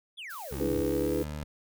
triangle exponential sweep, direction down, 3631 to 66 Hz, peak -37 dBFS, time 0.17-0.84 s, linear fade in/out 20 ms
blue noise, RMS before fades -46 dBFS, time 0.29-1.25 s, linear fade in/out 20 ms
20% pulse tone with pitch glide, 68 to 75.02 Hz, C#2 to D2, -33 to +37 cents, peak -30 dBFS, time 0.51-1.44 s, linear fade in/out 10 ms, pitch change +170 cents, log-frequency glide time 0.86-1.23 s
sine chord, E dominant seventh, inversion third, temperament equal, 293.7 / 329.6 / 415.3 / 493.9 Hz, D4 / E4 / G#4 / B4, 0 / 0 / 0 / 0 cents, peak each -32 dBFS, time 0.6-1.23 s, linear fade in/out 5 ms
effects none

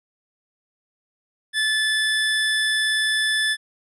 25% pulse tone, 1741 Hz, A6, 19 cents flat, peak -15 dBFS, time 1.53-3.57 s, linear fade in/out 50 ms, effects resampled to 24000 Hz

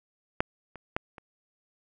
clicks, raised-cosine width 0.5 ms, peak -8 / -28 / -12 / -29 dBFS, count 4, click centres 0.405 / 0.757 / 0.965 / 1.182 s, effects none

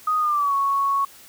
sine tone with pitch glide, 1244.5 to 1108.7 Hz, D#6 to C#6, 0 to 0 cents, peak -18 dBFS, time 0.07-1.05 s, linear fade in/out 5 ms, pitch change -200 cents, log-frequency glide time 0.19-0.54 s, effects white hiss -47 dBFS RMS until 1.28 s

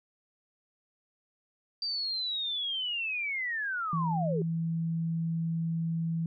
sine linear sweep, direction down, 4700 to 370 Hz, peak -30 dBFS, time 1.82-4.42 s, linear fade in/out 2 ms
sine tone, 164.81 Hz, E3, in tune, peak -28 dBFS, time 3.93-6.26 s, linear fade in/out 2 ms
effects none

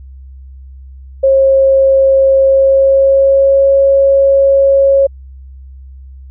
sine tone with pitch glide, 539 to 548.4 Hz, C#5 to C#5, -49 to -19 cents, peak -5 dBFS, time 1.23-5.07 s, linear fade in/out 10 ms, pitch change +30 cents, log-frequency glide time 2.43-3.7 s, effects added 66 Hz sine -30 dBFS peak until 6.3 s

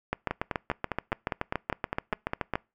two click trains, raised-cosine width 0.5 ms, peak -12 / -13 dBFS, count 18 / 12, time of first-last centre 0.13-2.555 / 0.31-2.537 s, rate 7.01 / 4.94 Hz, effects noise-tail reverb RT60 0.3 s tail -26 dB re dry

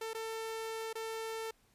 sawtooth tone with dropouts, 446.9 Hz, A4, 27 cents sharp, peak -34 dBFS, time 0.01-1.51 s, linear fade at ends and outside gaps 5 ms, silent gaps 0.134-0.147 / 0.93-0.953 s, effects pink hiss -70 dBFS RMS until 1.74 s + resampled to 32000 Hz

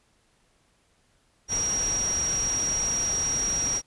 sine tone in noise, 5690 Hz, F8, 31 cents sharp, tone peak -24 dBFS, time 1.48-3.82 s, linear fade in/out 50 ms, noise pink, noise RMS -35 dBFS, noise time 1.48-3.82 s, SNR +8 dB, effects pink hiss -66 dBFS RMS until 3.86 s + resampled to 24000 Hz

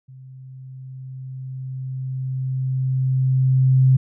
sine tone with level ramp, 130.81 Hz, C3, in tune, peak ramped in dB -39 to -10 dBFS, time 0.08-3.97 s, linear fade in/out 10 ms, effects none

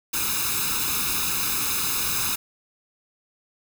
white noise with comb filter, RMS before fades -25 dBFS, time 0.13-2.36 s, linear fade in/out 10 ms, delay 0.78 ms, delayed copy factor +0.85, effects none

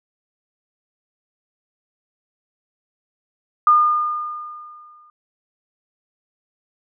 sine tone with exponential decay, 1215 Hz, D#6, 42 cents flat, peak -8 dBFS, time 3.67-5.1 s, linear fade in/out 2 ms, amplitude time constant 310 ms, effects none

